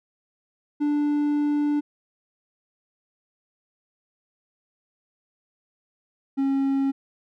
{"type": "tone pair in turn", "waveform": "triangle", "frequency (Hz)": [293.7, 272.6], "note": ["D4", "C#4"], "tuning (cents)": [0, -29], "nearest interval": "minor second", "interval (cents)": 129, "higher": "first", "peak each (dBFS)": -18, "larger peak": "neither", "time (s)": [[0.8, 1.81], [6.37, 6.92]], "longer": "first", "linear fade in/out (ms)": 20, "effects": []}